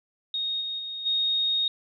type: tone with level steps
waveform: sine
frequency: 3725 Hz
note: A#7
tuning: 2 cents flat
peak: -26 / -29 / -32 / -22 dBFS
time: 0.34-1.68 s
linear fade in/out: 2 ms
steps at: 0.6 / 0.78 / 1.05 s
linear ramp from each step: 20 ms
effects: none